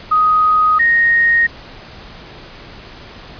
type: tone pair in turn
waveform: sine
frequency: 1251 / 1863.7 Hz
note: D#6 / A#6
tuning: +9 / -1 cents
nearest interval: perfect fifth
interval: 690 cents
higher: second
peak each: -9 dBFS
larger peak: neither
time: 0.11-0.79 / 0.79-1.47 s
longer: neither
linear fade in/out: 10 ms
effects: pink hiss -36 dBFS RMS until 3.39 s + resampled to 11025 Hz